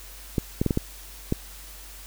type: clicks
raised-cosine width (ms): 3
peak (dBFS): -9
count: 6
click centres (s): 0.382 / 0.615 / 0.663 / 0.708 / 0.774 / 1.324
effects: added 48 Hz sine -44 dBFS peak until 2.06 s + white hiss -45 dBFS RMS until 2.06 s